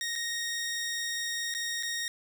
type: tone with dropouts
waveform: 15% pulse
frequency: 1864.7 Hz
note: A#6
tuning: in tune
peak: -25 dBFS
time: 0.01-2.08 s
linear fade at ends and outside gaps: 1 ms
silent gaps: 0.155-0.159 / 1.54-1.548 / 1.827-1.832 s
effects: none